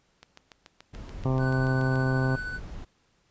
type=click train; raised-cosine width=0.2 ms; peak=-28 dBFS; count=13; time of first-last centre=0.23-1.957 s; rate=6.95 Hz
type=noise; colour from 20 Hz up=brown; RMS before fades=-39 dBFS; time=0.93-2.85 s; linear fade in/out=10 ms
type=harmonic tone; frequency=130.81 Hz; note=C3; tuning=in tune; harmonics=1 / 2 / 3 / 4 / 5 / 6 / 7 / 8 / 9; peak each=-24 / -30 / -34 / -36 / -38 / -40 / -41 / -42 / -43 dBFS; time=1.25-2.36 s; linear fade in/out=5 ms
type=tone with tremolo; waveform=triangle; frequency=1494 Hz; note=F#6; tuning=16 cents sharp; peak=-29 dBFS; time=1.38-2.6 s; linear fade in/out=50 ms; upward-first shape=triangle; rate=13 Hz; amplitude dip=40%
effects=pink hiss -68 dBFS RMS until 3.3 s + resampled to 16000 Hz